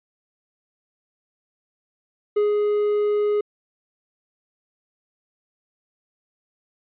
triangle tone with ADSR envelope, 416.3 Hz, G#4, 4 cents sharp, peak -14 dBFS, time 2.36-3.41 s, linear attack 10 ms, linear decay 150 ms, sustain -2 dB, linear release 5 ms, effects resampled to 8000 Hz

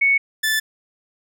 sine / sawtooth tone pair in turn, 2217 / 1751.7 Hz, C#7 / A6, 0 / -8 cents, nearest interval major third, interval 408 cents, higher first, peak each -13 / -14 dBFS, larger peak first, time 0.01-0.18 / 0.43-0.6 s, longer neither, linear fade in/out 10 ms, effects none

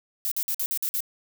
violet noise bursts, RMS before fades -27 dBFS, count 7, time 0.25-1.005 s, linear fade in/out 0 ms, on 65 ms, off 50 ms, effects none

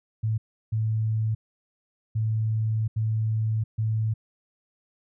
sine tone bursts at uneven times, 110 Hz, A2, in tune, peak -22 dBFS, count 5, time 0.23-0.38 / 0.72-1.35 / 2.15-2.88 / 2.96-3.64 / 3.78-4.14 s, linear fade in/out 10 ms, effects none

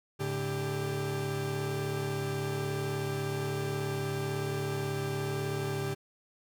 40% pulse tone cluster, 108.1 / 144.5 / 394.3 Hz, A2 / D3 / G4, -30 / -28 / +10 cents, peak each -37 / -34 / -34 dBFS, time 0.19-5.95 s, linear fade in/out 20 ms, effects none

